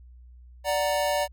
square chord, D augmented, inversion none, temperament equal, 587.3 / 740 / 932.3 Hz, D5 / F#5 / A#5, 0 / 0 / 0 cents, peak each -26 / -30 / -31 dBFS, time 0.64-1.28 s, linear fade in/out 50 ms, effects added 61 Hz sine -46 dBFS peak until 1.32 s

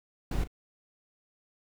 brown noise with echo, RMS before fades -29 dBFS, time 0.31-0.44 s, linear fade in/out 5 ms, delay 36 ms, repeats 1, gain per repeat -14 dB, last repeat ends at 0.476 s, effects none

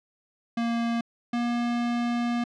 square tone pair in turn, 233.1 / 238.5 Hz, A#3 / A#3, 0 / +40 cents, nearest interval unison, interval 40 cents, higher second, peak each -25 dBFS, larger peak neither, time 0.57-1.01 / 1.33-2.44 s, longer second, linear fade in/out 5 ms, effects low-pass 4000 Hz 12 dB/octave

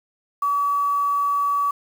sine tone with quantisation, 1141 Hz, C#6, 50 cents sharp, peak -18 dBFS, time 0.42-1.71 s, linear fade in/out 5 ms, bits 7, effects none

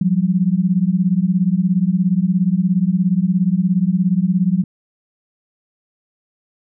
sine beating tone pair, 174.61 / 191.61 Hz, F3 / G3, 0 / -39 cents, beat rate 17 Hz, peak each -16 dBFS, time 0.01-4.64 s, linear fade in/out 5 ms, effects none

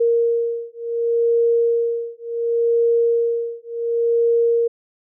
sine beating tone pair, 466.2 / 466.89 Hz, A#4 / A#4, 0 / +3 cents, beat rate 0.69 Hz, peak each -19 dBFS, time 0-4.68 s, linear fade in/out 10 ms, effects none

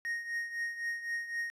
triangle tone with tremolo, 1864.7 Hz, A#6, in tune, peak -29 dBFS, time 0.05-1.5 s, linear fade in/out 0 ms, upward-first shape triangle, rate 3.9 Hz, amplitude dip 75%, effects resampled to 32000 Hz

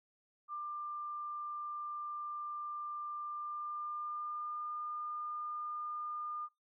sine tone with pitch glide, 1191 to 1209.7 Hz, D6 to D#6, +24 to -49 cents, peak -38 dBFS, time 0.48-6.49 s, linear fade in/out 50 ms, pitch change +27 cents, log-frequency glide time 3.23-4.75 s, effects noise-tail reverb RT60 0.2 s tail -22 dB re dry

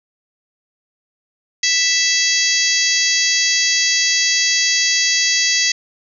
harmonic tone with a mistuned harmonic, 659.3 Hz, E5, in tune, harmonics 3 / 4 / 5 / 6 / 7 / 8 / 9 / 10, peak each -20 / -24 / -24 / -25 / -20 / -23 / -22 / -21 dBFS, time 1.63-5.72 s, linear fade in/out 5 ms, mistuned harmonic 8, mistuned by -23 cents, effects none

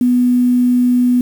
sine tone with quantisation, 246.9 Hz, B3, in tune, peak -9 dBFS, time 0.01-1.21 s, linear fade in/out 2 ms, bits 6, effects none

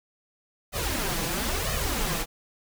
pink noise with flanger, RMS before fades -28 dBFS, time 0.72-2.26 s, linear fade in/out 50 ms, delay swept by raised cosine 1.6 to 6.1 ms, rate 1 Hz, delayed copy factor +0.9, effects none

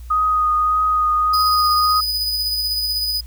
sine tone with vibrato, 1244.5 Hz, D#6, in tune, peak -14 dBFS, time 0.1-2.01 s, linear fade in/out 10 ms, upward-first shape triangle, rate 1.7 Hz, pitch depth 17 cents each way
45% pulse tone with tremolo, 4978 Hz, D#8, in tune, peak -17 dBFS, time 1.33-3.21 s, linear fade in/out 10 ms, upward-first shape sine, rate 16 Hz, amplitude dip 30%
effects added 60 Hz sine -32 dBFS peak until 3.26 s + white hiss -52 dBFS RMS until 3.26 s

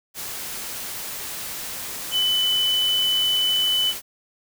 sine tone in noise, 3000 Hz, F#7, 23 cents sharp, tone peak -18 dBFS, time 2.11-3.94 s, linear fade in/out 50 ms, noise white, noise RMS -32 dBFS, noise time 0.14-4.02 s, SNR +11 dB, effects none

